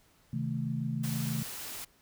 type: chord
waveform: sine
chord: A diminished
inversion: first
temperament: just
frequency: 132 / 158.4 / 220 Hz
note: C3 / Eb3 / A3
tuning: +16 / +31 / 0 cents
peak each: -34 / -35 / -35 dBFS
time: 0.33-1.43 s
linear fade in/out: 5 ms
type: noise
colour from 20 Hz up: white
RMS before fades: -41 dBFS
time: 1.03-1.85 s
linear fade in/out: 10 ms
effects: pink hiss -65 dBFS RMS until 2.01 s